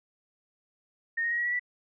sine tone with pitch steps, 1842 / 1865.6 / 1889.4 / 1913.6 / 1938.1 / 1962.8 Hz, A#6 / A#6 / A#6 / A#6 / B6 / B6, -21 / +1 / +23 / +45 / -33 / -11 cents, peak -26 dBFS, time 1.17-1.596 s, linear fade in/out 10 ms, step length 71 ms, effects none

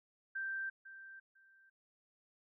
sine tone with echo, 1568 Hz, G6, in tune, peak -37 dBFS, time 0.35-0.7 s, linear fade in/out 10 ms, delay 500 ms, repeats 2, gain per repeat -13 dB, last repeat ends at 1.7 s, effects none

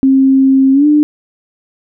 sine tone with pitch glide, 267.5 to 298.5 Hz, C4 to D4, +38 to +28 cents, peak -5 dBFS, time 0.03-1.03 s, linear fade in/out 0 ms, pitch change +190 cents, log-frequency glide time 0.73-0.86 s, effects none

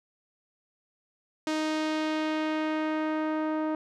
sawtooth tone with low-pass filter sweep, 311.1 Hz, D#4, in tune, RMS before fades -29 dBFS, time 1.47-3.75 s, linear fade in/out 2 ms, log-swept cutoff 6400 to 1100 Hz, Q 0.93, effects none

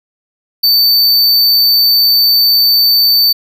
square tone, 4558 Hz, C#8, 47 cents sharp, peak -7 dBFS, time 0.63-3.33 s, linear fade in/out 10 ms, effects none

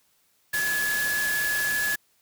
sine tone in noise, 1700 Hz, G#6, 40 cents sharp, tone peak -24 dBFS, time 0.53-1.96 s, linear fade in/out 10 ms, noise white, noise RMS -31 dBFS, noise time 0.53-1.96 s, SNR +4 dB, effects white hiss -66 dBFS RMS until 2.21 s

